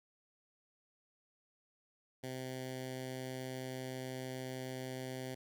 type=tone with notch filter; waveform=10% pulse; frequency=129.5 Hz; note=C3; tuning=17 cents flat; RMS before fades=-43 dBFS; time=2.23-5.35 s; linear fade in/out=10 ms; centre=1100 Hz; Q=1.4; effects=none